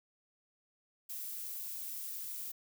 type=noise; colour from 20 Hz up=violet; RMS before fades=-42 dBFS; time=1.09-2.52 s; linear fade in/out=10 ms; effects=none